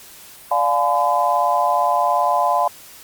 sine chord, D diminished seventh, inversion none, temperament just, 587.3 / 704.8 / 845.8 / 1014.9 Hz, D5 / F5 / Ab5 / Cb6, 0 / +16 / +31 / +47 cents, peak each -23 / -19 / -21 / -19 dBFS, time 0.51-2.68 s, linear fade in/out 5 ms, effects white hiss -42 dBFS RMS until 3.03 s + Opus 48 kbps

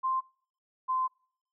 sine tone pair in turn, 1046.5 / 1033.9 Hz, C6 / C6, 0 / -21 cents, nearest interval unison, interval 21 cents, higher first, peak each -26 dBFS, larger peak neither, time 0.03-0.21 / 0.88-1.08 s, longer second, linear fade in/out 20 ms, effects noise-tail reverb RT60 0.6 s tail -26 dB re dry

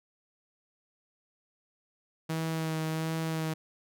sawtooth tone with vibrato, 160.1 Hz, D#3, 50 cents sharp, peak -26 dBFS, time 2.29-3.54 s, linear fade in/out 10 ms, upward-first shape sine, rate 1.4 Hz, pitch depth 18 cents each way, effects none

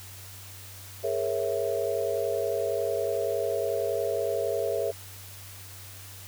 sine chord, A# half-diminished seventh, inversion third, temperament equal with one note detuned, 415.3 / 466.2 / 549.6 / 659.3 Hz, G#4 / A#4 / C#5 / E5, 0 / 0 / -15 / 0 cents, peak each -31 dBFS, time 1.03-4.92 s, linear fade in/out 20 ms, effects added 96 Hz sine -46 dBFS peak until 6.27 s + white hiss -46 dBFS RMS until 6.27 s

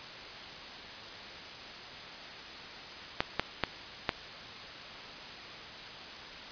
clicks, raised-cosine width 0.3 ms, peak -10 dBFS, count 4, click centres 3.205 / 3.396 / 3.637 / 4.092 s, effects white hiss -44 dBFS RMS until 6.51 s + resampled to 11025 Hz

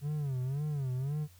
triangle tone with vibrato, 138.59 Hz, C#3, in tune, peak -29 dBFS, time 0.01-1.28 s, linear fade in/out 50 ms, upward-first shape sine, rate 1.9 Hz, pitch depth 160 cents each way, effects added 90 Hz sine -56 dBFS peak until 1.39 s + white hiss -63 dBFS RMS until 1.39 s

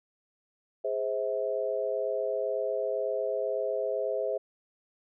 sine chord, Ab augmented, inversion none, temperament equal with one note detuned, 415.3 / 523.3 / 645.3 Hz, Ab4 / C5 / E5, 0 / 0 / -37 cents, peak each -33 / -31 / -32 dBFS, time 0.84-4.38 s, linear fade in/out 10 ms, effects none

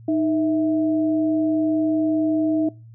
sine tone pair together, 311.1 / 653.9 Hz, D#4 / E5, 0 / -14 cents, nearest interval octave + minor second, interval 1286 cents, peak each -18 / -26 dBFS, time 0.08-2.69 s, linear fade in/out 5 ms, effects noise-tail reverb RT60 0.3 s tail -23 dB re dry + added 114 Hz sine -41 dBFS peak until 2.94 s

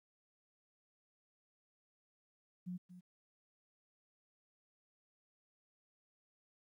sine tone with echo, 180 Hz, F#3, 47 cents flat, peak -40 dBFS, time 2.66-2.78 s, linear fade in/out 20 ms, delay 230 ms, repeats 1, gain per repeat -12 dB, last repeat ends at 3.01 s, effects 13-bit

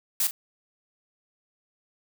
blue noise with echo, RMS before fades -24 dBFS, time 0.2-0.27 s, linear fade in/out 2 ms, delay 40 ms, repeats 1, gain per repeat -11 dB, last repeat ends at 0.31 s, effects none

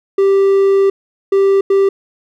triangle tone bursts at uneven times, 392 Hz, G4, in tune, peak -6 dBFS, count 3, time 0.18-0.9 / 1.32-1.61 / 1.7-1.89 s, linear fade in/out 5 ms, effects none

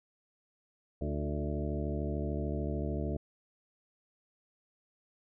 harmonic tone with a mistuned harmonic, 73.42 Hz, D2, in tune, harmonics 1 / 2 / 3 / 4 / 5 / 6 / 8 / 9, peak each -35 / -38 / -40 / -41 / -42 / -43 / -44 / -45 dBFS, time 1.01-3.17 s, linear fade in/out 5 ms, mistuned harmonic 4, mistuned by +35 cents, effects none

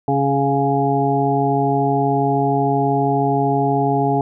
harmonic tone with a mistuned harmonic, 138.8 Hz, C#3, 3 cents sharp, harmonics 1 / 2 / 3 / 5 / 6, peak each -21 / -21 / -21 / -21 / -21 dBFS, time 0.08-4.21 s, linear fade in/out 2 ms, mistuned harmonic 5, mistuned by +15 cents, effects none

